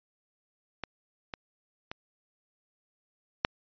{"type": "clicks", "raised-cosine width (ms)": 0.3, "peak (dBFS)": [-18, -20, -21, -6], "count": 4, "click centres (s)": [0.837, 1.338, 1.915, 3.449], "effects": ["resampled to 11025 Hz"]}